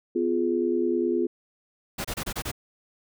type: chord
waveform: sine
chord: F diminished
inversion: second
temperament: just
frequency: 251.4 / 349.2 / 419.1 Hz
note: Cb4 / F4 / Ab4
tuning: +31 / 0 / +16 cents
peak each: -28 / -24 / -28 dBFS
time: 0.15-1.27 s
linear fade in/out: 10 ms
type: noise bursts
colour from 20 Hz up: pink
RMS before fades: -31 dBFS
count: 6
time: 1.98-2.516 s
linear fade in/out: 10 ms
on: 66 ms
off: 28 ms
effects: none